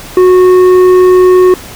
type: tone with tanh clipping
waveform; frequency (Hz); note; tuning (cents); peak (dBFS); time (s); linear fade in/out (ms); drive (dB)
triangle; 366.6; F#4; -16; -3; 0.17-1.54; 2; 12
effects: pink hiss -28 dBFS RMS until 1.75 s